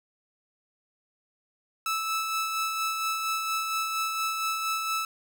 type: tone with tremolo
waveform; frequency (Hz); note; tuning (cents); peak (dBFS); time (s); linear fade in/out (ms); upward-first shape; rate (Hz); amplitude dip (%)
sawtooth; 1311; E6; -10; -22; 1.86-5.05; 2; sine; 4.3; 35
effects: none